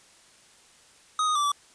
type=tone with pitch steps; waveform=square; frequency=1253 / 1240 / 1167 / 1155 Hz; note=D#6 / D#6 / D6 / D6; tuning=+12 / -6 / -11 / -29 cents; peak=-23 dBFS; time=1.19-1.518 s; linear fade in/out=2 ms; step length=82 ms; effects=white hiss -56 dBFS RMS until 1.74 s + resampled to 22050 Hz